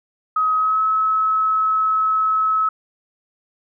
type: tone with pitch glide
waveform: sine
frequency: 1267 to 1291.4 Hz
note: D#6 to E6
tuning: +31 to -36 cents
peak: -15 dBFS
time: 0.36-2.69 s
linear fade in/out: 5 ms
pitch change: +33 cents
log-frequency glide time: 0.56-0.81 s
effects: none